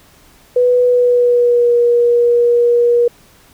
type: tone with pitch glide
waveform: sine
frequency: 493.9 to 477.6 Hz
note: B4 to A#4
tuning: 0 to +42 cents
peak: -8 dBFS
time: 0.56-3.08 s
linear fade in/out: 5 ms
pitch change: -58 cents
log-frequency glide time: 0.84-1.75 s
effects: pink hiss -47 dBFS RMS until 3.53 s